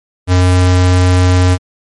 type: tone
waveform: square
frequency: 90.8 Hz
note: F#2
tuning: 32 cents flat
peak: -7 dBFS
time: 0.27-1.58 s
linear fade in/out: 50 ms
effects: MP3 48 kbps